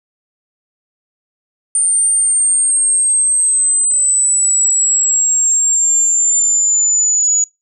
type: exponential sweep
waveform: sine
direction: down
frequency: 8960 to 6840 Hz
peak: -10 dBFS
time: 1.75-7.44 s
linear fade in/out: 2 ms
effects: noise-tail reverb RT60 0.2 s tail -25 dB re dry